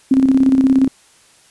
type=tone with tremolo; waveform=sine; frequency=265.4 Hz; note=C4; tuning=25 cents sharp; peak=-7 dBFS; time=0.11-0.88 s; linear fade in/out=5 ms; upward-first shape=square; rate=17 Hz; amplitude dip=50%; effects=white hiss -50 dBFS RMS until 1.5 s + resampled to 24000 Hz